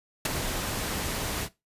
pink noise with ADSR envelope, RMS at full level -22 dBFS, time 0.25-1.49 s, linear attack 5 ms, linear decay 14 ms, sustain -9 dB, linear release 59 ms, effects noise-tail reverb RT60 0.2 s tail -17 dB re dry + resampled to 32000 Hz

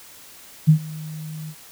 sine tone with ADSR envelope, 155.56 Hz, D#3, in tune, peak -7 dBFS, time 0.67-1.55 s, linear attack 22 ms, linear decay 92 ms, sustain -23 dB, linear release 64 ms, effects white hiss -45 dBFS RMS until 1.71 s

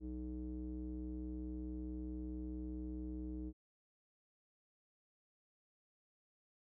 square tone with low-pass filter, 62.3 Hz, B1, 16 cents sharp, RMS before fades -44 dBFS, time 0-3.53 s, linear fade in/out 50 ms, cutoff 340 Hz, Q 7.5, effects none

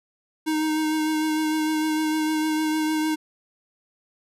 square tone with vibrato, 311.1 Hz, D#4, in tune, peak -22 dBFS, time 0.46-3.16 s, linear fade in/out 20 ms, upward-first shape triangle, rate 6.6 Hz, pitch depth 21 cents each way, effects resampled to 32000 Hz

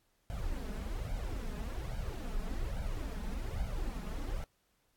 brown noise with flanger, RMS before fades -37 dBFS, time 0.3-4.44 s, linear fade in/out 0 ms, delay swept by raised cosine 1.3 to 4.8 ms, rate 1.2 Hz, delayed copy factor +0.85, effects pink hiss -75 dBFS RMS until 4.96 s + AAC 64 kbps

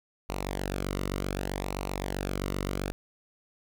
sawtooth tone with flanger, 47.69 Hz, G1, 47 cents flat, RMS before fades -33 dBFS, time 0.29-2.92 s, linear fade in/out 0 ms, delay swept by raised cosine 0.59 to 1.22 ms, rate 0.66 Hz, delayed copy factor -0.65, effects none

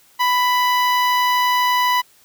sawtooth tone with notch filter, 992 Hz, B5, 7 cents sharp, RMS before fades -17 dBFS, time 0.19-2.02 s, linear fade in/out 20 ms, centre 8400 Hz, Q 0.7, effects white hiss -53 dBFS RMS until 2.24 s

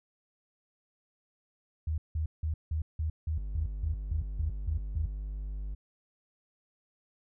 sine tone bursts, 78.5 Hz, D#2, 16 cents sharp, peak -28 dBFS, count 12, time 1.87-5.06 s, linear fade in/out 5 ms, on 110 ms, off 170 ms
triangle tone, 50.4 Hz, G1, 49 cents sharp, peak -32 dBFS, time 3.37-5.75 s, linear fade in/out 10 ms
effects none

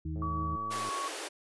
harmonic tone, 78.8 Hz, D#2, 23 cents sharp, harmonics 1 / 2 / 4, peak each -35 / -38 / -41 dBFS, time 0.05-0.56 s, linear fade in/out 5 ms
click train, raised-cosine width 2 ms, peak -34 dBFS, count 79, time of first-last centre 0.16-0.889 s, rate 107 Hz
sine tone with pitch glide, 1137 to 1111 Hz, C#6 to C#6, +44 to +4 cents, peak -33 dBFS, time 0.22-1.08 s, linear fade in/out 2 ms, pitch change -40 cents, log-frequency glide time 0.75-0.9 s
pink high-pass noise, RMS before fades -39 dBFS, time 0.7-1.29 s, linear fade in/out 20 ms, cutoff 300 Hz, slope 96 dB/octave
effects resampled to 24000 Hz

